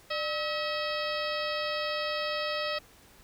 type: harmonic tone with a mistuned harmonic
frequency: 642 Hz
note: E5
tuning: 46 cents flat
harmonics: 1 / 2 / 3 / 4 / 5 / 6 / 7 / 8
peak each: -33 / -36 / -38 / -39 / -40 / -41 / -41 / -42 dBFS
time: 0.1-2.79 s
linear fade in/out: 10 ms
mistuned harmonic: 1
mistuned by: -120 cents
effects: pink hiss -57 dBFS RMS until 3.23 s